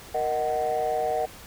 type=chord; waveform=sine; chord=D# minor; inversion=second; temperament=just; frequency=466.7 / 622.3 / 746.7 Hz; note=A#4 / D#5 / F#5; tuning=+2 / 0 / +16 cents; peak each=-28 / -27 / -25 dBFS; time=0.14-1.26 s; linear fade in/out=10 ms; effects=tanh soft clip ceiling -18 dBFS + pink hiss -45 dBFS RMS until 1.46 s